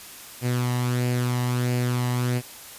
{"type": "tone with flanger", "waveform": "sawtooth", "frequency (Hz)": 123.47, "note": "B2", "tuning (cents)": 0, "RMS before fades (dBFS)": -24, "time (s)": [0.41, 2.42], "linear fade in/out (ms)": 50, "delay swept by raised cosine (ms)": [0.41, 1.04], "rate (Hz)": 1.5, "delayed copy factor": 0.5, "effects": ["white hiss -42 dBFS RMS until 2.78 s", "resampled to 32000 Hz"]}